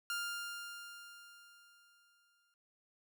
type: tone with exponential decay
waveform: sawtooth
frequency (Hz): 1400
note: F6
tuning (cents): +4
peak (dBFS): -32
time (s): 0.1-2.54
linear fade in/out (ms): 1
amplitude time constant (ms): 530
effects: none